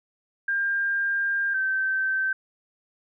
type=tone pair in turn; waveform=sine; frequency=1600 / 1549.1 Hz; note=G6 / G6; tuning=+35 / -21 cents; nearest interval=minor second; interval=56 cents; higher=first; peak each=-22 dBFS; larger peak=neither; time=0.48-1.54 / 1.54-2.33 s; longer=first; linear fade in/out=5 ms; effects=none